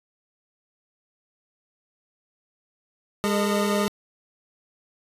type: tone cluster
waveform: 25% pulse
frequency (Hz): 203.6 / 445.4 / 616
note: G#3 / A4 / D#5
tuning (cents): -34 / +21 / -17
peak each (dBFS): -19 / -26 / -24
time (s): 3.24-3.88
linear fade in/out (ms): 0
effects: resampled to 32000 Hz